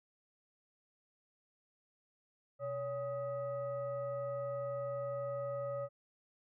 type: tone with frequency modulation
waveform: sine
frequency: 564 Hz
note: C#5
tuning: 30 cents sharp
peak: -36 dBFS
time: 2.59-5.89 s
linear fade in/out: 50 ms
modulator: 691 Hz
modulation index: 0.61
effects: none